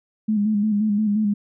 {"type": "tone with vibrato", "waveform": "sine", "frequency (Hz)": 210.3, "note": "G#3", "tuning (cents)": 22, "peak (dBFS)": -17, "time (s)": [0.28, 1.34], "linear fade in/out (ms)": 10, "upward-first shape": "square", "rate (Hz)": 5.7, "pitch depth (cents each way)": 47, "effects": []}